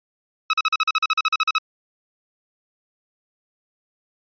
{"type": "tone bursts", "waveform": "20% pulse", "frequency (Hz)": 1285, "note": "E6", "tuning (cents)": -45, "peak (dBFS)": -11, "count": 15, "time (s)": [0.5, 1.583], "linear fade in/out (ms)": 2, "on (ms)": 33, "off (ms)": 42, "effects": ["resampled to 11025 Hz"]}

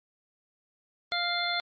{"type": "harmonic tone", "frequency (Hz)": 698.5, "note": "F5", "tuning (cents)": 0, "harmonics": [1, 2, 3, 5, 6], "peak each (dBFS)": [-33, -33, -33, -33, -33], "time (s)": [1.12, 1.6], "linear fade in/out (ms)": 0, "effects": ["MP3 32 kbps"]}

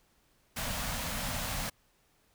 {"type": "band-stop noise", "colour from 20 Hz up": "pink", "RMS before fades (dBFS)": -35, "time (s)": [0.56, 1.7], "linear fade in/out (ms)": 10, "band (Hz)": [260, 510], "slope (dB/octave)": 48, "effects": ["pink hiss -69 dBFS RMS until 2.34 s"]}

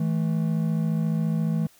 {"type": "tone pair together", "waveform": "triangle", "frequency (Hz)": [162.5, 216.9], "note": ["E3", "A3"], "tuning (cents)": [-24, -25], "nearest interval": "perfect fourth", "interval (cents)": 499, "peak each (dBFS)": [-21, -25], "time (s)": [0, 1.67], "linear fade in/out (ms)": 5, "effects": ["white hiss -57 dBFS RMS until 1.79 s"]}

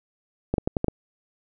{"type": "clicks", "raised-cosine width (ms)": 2, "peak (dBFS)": -9, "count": 6, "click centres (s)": [0.54, 0.582, 0.675, 0.768, 0.844, 0.883], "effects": []}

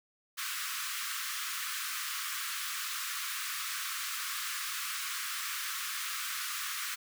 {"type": "high-pass noise", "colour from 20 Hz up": "pink", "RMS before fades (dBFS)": -37, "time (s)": [0.37, 6.96], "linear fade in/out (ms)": 20, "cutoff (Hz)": 1100, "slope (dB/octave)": 96, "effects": []}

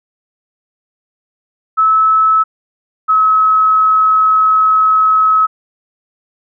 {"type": "tone pair in turn", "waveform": "sine", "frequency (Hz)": [1300, 1285.1], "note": ["E6", "E6"], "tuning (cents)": [-24, -44], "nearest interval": "unison", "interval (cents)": 20, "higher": "first", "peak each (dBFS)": -7, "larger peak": "neither", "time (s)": [[1.77, 2.44], [3.08, 5.47]], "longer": "second", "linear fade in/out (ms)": 20, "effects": []}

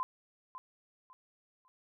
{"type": "tone with echo", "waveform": "sine", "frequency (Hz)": 1026, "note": "C6", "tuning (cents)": -34, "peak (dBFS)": -31, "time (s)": [0, 0.03], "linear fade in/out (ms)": 0, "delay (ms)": 550, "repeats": 3, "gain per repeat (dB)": -11, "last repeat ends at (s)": 1.68, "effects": []}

